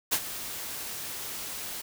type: noise with ADSR envelope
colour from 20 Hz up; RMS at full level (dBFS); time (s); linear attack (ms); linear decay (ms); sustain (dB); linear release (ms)
white; -24; 0.11-1.82; 20; 60; -13; 13
effects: none